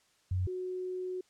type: tone pair in turn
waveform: sine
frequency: 91.9 / 367.6 Hz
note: F#2 / F#4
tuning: -11 / -11 cents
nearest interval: 2 octaves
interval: 2400 cents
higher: second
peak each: -28 / -34 dBFS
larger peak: first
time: 0.31-0.47 / 0.47-1.21 s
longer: second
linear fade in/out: 5 ms
effects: white hiss -69 dBFS RMS until 1.29 s + low-pass 8000 Hz 12 dB/octave